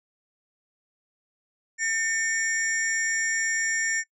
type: tone cluster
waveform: sine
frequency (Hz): 1802 / 2224 / 5640 / 7260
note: A6 / C#7 / F8 / A#8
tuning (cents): +41 / +5 / +16 / -47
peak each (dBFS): -25 / -32 / -34 / -30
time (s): 1.78-4.04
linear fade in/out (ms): 50
effects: noise-tail reverb RT60 0.1 s tail -24 dB re dry + tanh soft clip ceiling -15 dBFS